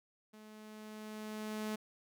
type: tone with level ramp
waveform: sawtooth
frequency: 214.8 Hz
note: A3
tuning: 41 cents flat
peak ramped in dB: -50 to -32 dBFS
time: 0.33-1.76 s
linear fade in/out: 10 ms
effects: none